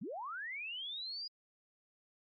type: linear sweep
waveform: sine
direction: up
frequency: 149.1 to 4927 Hz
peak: -40 dBFS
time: 0.01-1.28 s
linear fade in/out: 10 ms
effects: AAC 48 kbps